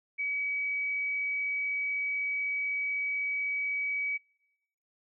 sine tone, 2274 Hz, C#7, 44 cents sharp, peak -29 dBFS, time 0.18-4.18 s, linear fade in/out 20 ms, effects noise-tail reverb RT60 1.0 s tail -26 dB re dry

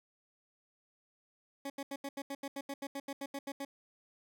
20% pulse tone bursts, 277.8 Hz, C#4, 4 cents sharp, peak -33 dBFS, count 16, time 1.65-3.65 s, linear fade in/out 5 ms, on 50 ms, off 80 ms, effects none

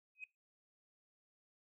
sine tone with exponential growth, 2522 Hz, D#7, 23 cents sharp, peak -39 dBFS, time 0.15-0.24 s, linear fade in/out 2 ms, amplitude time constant 18 ms, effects noise-tail reverb RT60 0.2 s tail -23 dB re dry + tanh soft clip ceiling -37 dBFS

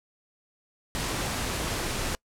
pink noise, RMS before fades -30 dBFS, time 0.95-2.15 s, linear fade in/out 0 ms, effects noise-tail reverb RT60 0.1 s tail -26 dB re dry + low-pass 11000 Hz 12 dB/octave

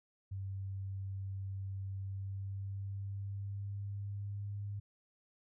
sine tone with pitch glide, 97 to 101.53 Hz, G2 to G#2, -18 to -39 cents, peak -38 dBFS, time 0.31-4.8 s, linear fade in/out 10 ms, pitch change +79 cents, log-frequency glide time 1.98-4.57 s, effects none

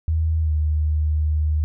sine tone with pitch glide, 79.9 to 76.56 Hz, D#2 to D#2, +47 to -27 cents, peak -17 dBFS, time 0.08-1.64 s, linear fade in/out 0 ms, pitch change -74 cents, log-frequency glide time 0.41-0.52 s, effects none

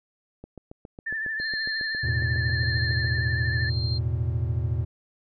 click train, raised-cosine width 2 ms, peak -27 dBFS, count 21, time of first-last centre 0.44-3.183 s, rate 7.29 Hz
sine tone with vibrato, 1760 Hz, A6, in tune, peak -27 dBFS, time 1.06-3.7 s, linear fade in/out 10 ms, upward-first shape triangle, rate 13 Hz, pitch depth 51 cents each way
sine tone with tremolo, 4186 Hz, C8, in tune, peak -31 dBFS, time 1.39-3.99 s, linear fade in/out 20 ms, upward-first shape sine, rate 0.88 Hz, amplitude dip 60%
triangle chord, E suspended fourth, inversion none, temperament just, 82.41 / 109.88 / 123.61 Hz, E2 / A2 / B2, 0 / -2 / +2 cents, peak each -26 dBFS, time 2.03-4.85 s, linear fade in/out 10 ms
effects none

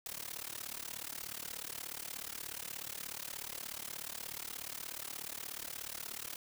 white noise with amplitude modulation, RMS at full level -40 dBFS, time 0.06-6.36 s, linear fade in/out 2 ms, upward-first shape sine, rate 36.7 Hz, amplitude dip 95%, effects none

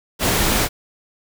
pink noise, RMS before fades -18 dBFS, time 0.19-0.69 s, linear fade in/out 50 ms, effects none

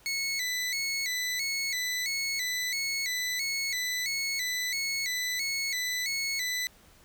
20% pulse tone with vibrato, 2093 Hz, C7, in tune, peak -24 dBFS, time 0.06-6.67 s, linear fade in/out 0 ms, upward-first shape square, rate 1.5 Hz, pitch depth 84 cents each way, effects pink hiss -58 dBFS RMS until 7.04 s

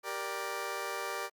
15% pulse chord, G minor, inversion none, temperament just, 392 / 470.4 / 588 Hz, G4 / Bb4 / D5, 0 / +16 / +2 cents, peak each -34 dBFS, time 0.03-1.3 s, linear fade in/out 50 ms, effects Opus 48 kbps

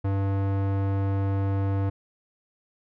square tone with low-pass filter, 98 Hz, G2, in tune, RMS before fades -25 dBFS, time 0.04-1.9 s, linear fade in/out 10 ms, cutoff 1200 Hz, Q 0.61, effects none

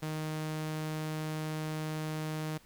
sawtooth tone, 155.56 Hz, D#3, in tune, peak -30 dBFS, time 0.02-2.58 s, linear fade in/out 10 ms, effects pink hiss -61 dBFS RMS until 2.65 s

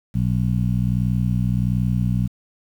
harmonic tone, 61.4 Hz, B1, 9 cents flat, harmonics 1 / 2 / 3 / 4, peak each -26 / -20 / -22 / -32 dBFS, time 0.14-2.28 s, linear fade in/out 20 ms, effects 8-bit

